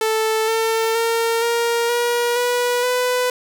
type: tone with pitch steps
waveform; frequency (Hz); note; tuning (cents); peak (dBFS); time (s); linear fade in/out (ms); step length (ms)
sawtooth; 440 / 449.2 / 458.7 / 468.3 / 478.2 / 488.2 / 498.5; A4 / A4 / A#4 / A#4 / A#4 / B4 / B4; 0 / +36 / -28 / +8 / +44 / -20 / +16; -13; 0.01-3.3; 2; 470
effects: none